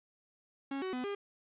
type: tone with pitch steps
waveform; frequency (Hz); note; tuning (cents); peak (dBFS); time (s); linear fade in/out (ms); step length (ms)
45% pulse; 274.5 / 375 / 251.4 / 403.5; C#4 / F#4 / B3 / G#4; -17 / +23 / +31 / -50; -35; 0.71-1.15; 5; 110
effects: resampled to 8000 Hz + 11-bit